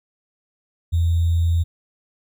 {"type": "tone with sample-and-hold", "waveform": "sine", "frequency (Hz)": 84.2, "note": "E2", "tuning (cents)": 37, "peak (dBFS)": -15, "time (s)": [0.92, 1.64], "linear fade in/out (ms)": 20, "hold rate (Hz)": 3675, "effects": []}